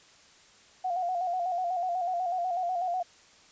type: tone with vibrato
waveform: sine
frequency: 717 Hz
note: F5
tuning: 45 cents sharp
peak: -27 dBFS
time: 0.84-3.03 s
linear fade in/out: 10 ms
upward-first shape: square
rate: 8.1 Hz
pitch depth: 57 cents each way
effects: white hiss -57 dBFS RMS until 3.51 s + resampled to 16000 Hz